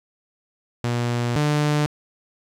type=tone pair in turn; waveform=sawtooth; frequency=120 / 148.85 Hz; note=B2 / D3; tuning=-49 / +24 cents; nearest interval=major third; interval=373 cents; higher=second; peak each=-17 / -14 dBFS; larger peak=second; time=0.84-1.36 / 1.36-1.86 s; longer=first; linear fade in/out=0 ms; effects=low-pass 8000 Hz 12 dB/octave + 9-bit

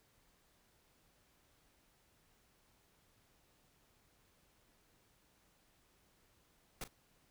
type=noise with echo; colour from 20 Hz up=pink; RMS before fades=-43 dBFS; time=6.81-6.84 s; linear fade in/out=2 ms; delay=38 ms; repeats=1; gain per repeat=-14 dB; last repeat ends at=6.878 s; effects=pink hiss -72 dBFS RMS until 7.3 s

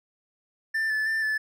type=tone with vibrato; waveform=triangle; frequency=1760 Hz; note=A6; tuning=in tune; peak=-22 dBFS; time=0.74-1.38 s; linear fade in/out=10 ms; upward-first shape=square; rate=3.1 Hz; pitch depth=20 cents each way; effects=none

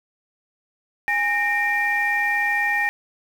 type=tone cluster; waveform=sine; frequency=822 / 1844 / 2364 Hz; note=G#5 / A#6 / D7; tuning=-18 / -19 / +11 cents; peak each=-25 / -20 / -25 dBFS; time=1.08-2.89 s; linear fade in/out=0 ms; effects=tanh soft clip ceiling -9 dBFS + 7-bit

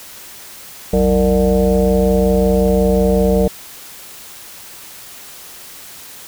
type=tone with frequency modulation; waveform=sine; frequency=324.8 Hz; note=E4; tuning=26 cents flat; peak=-10 dBFS; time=0.93-3.48 s; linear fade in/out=5 ms; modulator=135 Hz; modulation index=2.1; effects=white hiss -36 dBFS RMS until 6.27 s

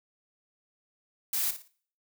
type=noise with echo; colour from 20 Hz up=blue; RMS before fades=-29 dBFS; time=1.33-1.51 s; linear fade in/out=5 ms; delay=57 ms; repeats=3; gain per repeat=-11 dB; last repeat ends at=1.681 s; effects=noise-tail reverb RT60 0.5 s tail -21 dB re dry

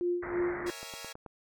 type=tone with tremolo; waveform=sine; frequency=352 Hz; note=F4; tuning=14 cents sharp; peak=-26 dBFS; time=0.01-0.7 s; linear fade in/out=0 ms; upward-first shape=sine; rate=3 Hz; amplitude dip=80%
type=low-pass noise; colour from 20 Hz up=white; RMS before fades=-40 dBFS; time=0.22-0.71 s; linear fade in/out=10 ms; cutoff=2100 Hz; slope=96 dB/octave
type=chord; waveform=5% pulse; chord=A# half-diminished seventh; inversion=none; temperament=equal; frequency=466.2 / 554.4 / 659.3 / 830.6 Hz; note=A#4 / C#5 / E5 / G#5; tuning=0 / 0 / 0 / 0 cents; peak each=-36 dBFS; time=0.66-1.13 s; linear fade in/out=10 ms
type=click train; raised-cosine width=1 ms; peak=-30 dBFS; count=5; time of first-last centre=0.83-1.262 s; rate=9.25 Hz
effects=none

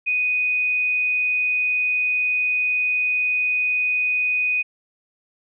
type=tone; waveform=sine; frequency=2489 Hz; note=D#7; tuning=in tune; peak=-18 dBFS; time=0.06-4.63 s; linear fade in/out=20 ms; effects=none

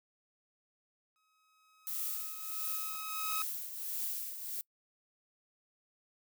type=tone with exponential growth; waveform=sawtooth; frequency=1273 Hz; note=D#6; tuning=39 cents sharp; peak=-31 dBFS; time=1.16-3.42 s; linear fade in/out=0 ms; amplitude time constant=490 ms
type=noise with tremolo; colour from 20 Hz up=violet; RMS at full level=-36 dBFS; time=1.87-4.61 s; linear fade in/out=0 ms; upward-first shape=triangle; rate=1.5 Hz; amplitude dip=65%
effects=noise-tail reverb RT60 0.1 s tail -25 dB re dry

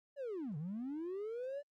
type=linear two-way sweep; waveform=triangle; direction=down then up; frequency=587.3 to 140 to 587.3 Hz; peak=-36 dBFS; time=0.16-1.63 s; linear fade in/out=50 ms; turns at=0.57 s; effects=tanh soft clip ceiling -34 dBFS + Opus 48 kbps

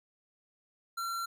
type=tone; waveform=square; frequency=1364 Hz; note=F6; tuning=41 cents flat; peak=-34 dBFS; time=0.97-1.26 s; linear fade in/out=10 ms; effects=none

